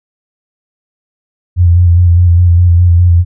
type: tone with vibrato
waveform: sine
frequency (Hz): 87.31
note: F2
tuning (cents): 0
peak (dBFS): -3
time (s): 1.56-3.25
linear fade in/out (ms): 50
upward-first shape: square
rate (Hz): 4.9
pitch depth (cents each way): 31
effects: none